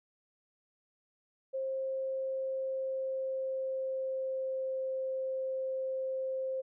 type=tone with pitch glide; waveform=sine; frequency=531 to 525.8 Hz; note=C5 to C5; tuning=+25 to +8 cents; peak=-32 dBFS; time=1.53-6.62 s; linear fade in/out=20 ms; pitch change=-17 cents; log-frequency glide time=1.69-4.83 s; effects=none